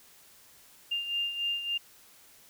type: beating tone pair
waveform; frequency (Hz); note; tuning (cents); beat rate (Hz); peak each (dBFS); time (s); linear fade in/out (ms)
sine; 2800 / 2803.5; F7 / F7; +4 / +6; 3.5; -30 / -37; 0.91-1.78; 10
effects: white hiss -57 dBFS RMS until 2.49 s